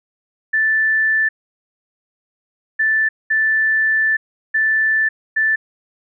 sine tone bursts at uneven times, 1760 Hz, A6, in tune, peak -13 dBFS, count 5, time 0.53-1.29 / 2.79-3.09 / 3.3-4.17 / 4.54-5.09 / 5.36-5.56 s, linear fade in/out 10 ms, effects none

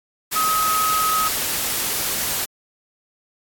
sine tone in noise, 1270 Hz, D#6, 35 cents sharp, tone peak -18 dBFS, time 0.35-1.29 s, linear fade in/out 20 ms, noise white, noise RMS -23 dBFS, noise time 0.31-2.46 s, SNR +2 dB, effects AAC 64 kbps

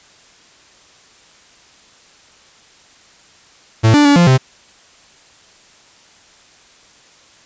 45% pulse tone with pitch steps, 111.3 / 293.3 / 286.1 / 173.6 / 130.4 Hz, A2 / D4 / D4 / F3 / C3, +20 / -2 / -45 / -10 / -5 cents, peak -7 dBFS, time 3.83-4.38 s, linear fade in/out 20 ms, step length 110 ms, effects white hiss -47 dBFS RMS until 7.45 s + resampled to 16000 Hz

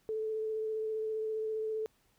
sine tone with vibrato, 436.8 Hz, A4, 13 cents flat, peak -32 dBFS, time 0.09-1.86 s, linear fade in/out 0 ms, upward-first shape sine, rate 15 Hz, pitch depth 13 cents each way, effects pink hiss -71 dBFS RMS until 2.18 s

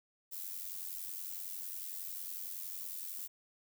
violet noise with amplitude modulation, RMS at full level -40 dBFS, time 0.31-3.28 s, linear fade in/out 20 ms, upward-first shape sine, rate 90.9 Hz, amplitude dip 65%, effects none

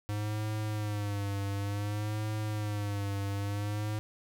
square tone with vibrato, 103.5 Hz, G#2, 5 cents flat, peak -32 dBFS, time 0.09-3.99 s, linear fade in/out 0 ms, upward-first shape sine, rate 0.56 Hz, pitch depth 67 cents each way, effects none

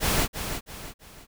pink noise with echo, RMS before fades -23 dBFS, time 0-0.28 s, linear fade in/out 50 ms, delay 330 ms, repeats 3, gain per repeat -8 dB, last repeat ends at 1.27 s, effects none

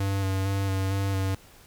square tone with vibrato, 97 Hz, G2, 18 cents flat, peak -25 dBFS, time 0-1.35 s, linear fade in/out 5 ms, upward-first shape square, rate 2.2 Hz, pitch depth 19 cents each way, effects pink hiss -53 dBFS RMS until 1.66 s

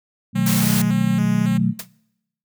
sine chord, B dominant seventh, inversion none, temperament equal, 123.47 / 155.56 / 185 / 220 Hz, B2 / D#3 / F#3 / A3, 0 / 0 / 0 / 0 cents, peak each -23 / -24 / -19 / -21 dBFS, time 0.33-1.74 s, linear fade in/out 50 ms
5% pulse tone with vibrato, 236.5 Hz, A#3, 25 cents sharp, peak -20 dBFS, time 0.35-1.58 s, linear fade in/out 10 ms, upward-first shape square, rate 1.8 Hz, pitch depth 220 cents each way
white noise, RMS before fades -24 dBFS, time 0.46-0.82 s, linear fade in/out 5 ms
white noise with exponential decay, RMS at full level -24 dBFS, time 1.79-1.88 s, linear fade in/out 5 ms, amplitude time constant 18 ms
effects noise-tail reverb RT60 0.8 s tail -23 dB re dry

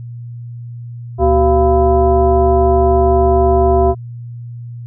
sine tone with frequency modulation, 380.2 Hz, F#4, 47 cents sharp, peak -8 dBFS, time 1.18-3.95 s, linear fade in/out 50 ms, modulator 308 Hz, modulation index 1.3, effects added 119 Hz sine -26 dBFS peak until 4.86 s

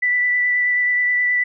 sine tone with vibrato, 1975.5 Hz, B6, in tune, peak -15 dBFS, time 0.02-1.44 s, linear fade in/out 10 ms, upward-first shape sine, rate 9.4 Hz, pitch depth 11 cents each way, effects none

